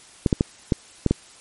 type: clicks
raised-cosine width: 3 ms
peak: -4 dBFS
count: 6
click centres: 0.262 / 0.328 / 0.409 / 0.722 / 1.063 / 1.11 s
effects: white hiss -48 dBFS RMS until 1.4 s + MP3 48 kbps